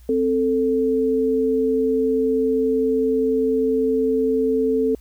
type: tone pair together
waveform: sine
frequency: 262 / 442.4 Hz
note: C4 / A4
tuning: +2 / +9 cents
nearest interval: major sixth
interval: 907 cents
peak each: -21 / -18 dBFS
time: 0.09-4.95 s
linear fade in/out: 2 ms
effects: added 60 Hz sine -43 dBFS peak until 5 s + white hiss -58 dBFS RMS until 5 s